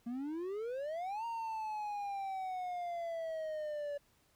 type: exponential two-way sweep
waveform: triangle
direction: up then down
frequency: 230 to 932.3 to 572 Hz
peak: -35 dBFS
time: 0.06-3.98 s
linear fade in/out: 10 ms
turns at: 1.25 s
effects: pink hiss -71 dBFS RMS until 4.35 s